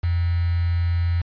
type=tone with quantisation; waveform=sine; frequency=85.9 Hz; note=F2; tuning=28 cents flat; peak=-18 dBFS; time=0.03-1.22 s; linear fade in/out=10 ms; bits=6; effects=resampled to 11025 Hz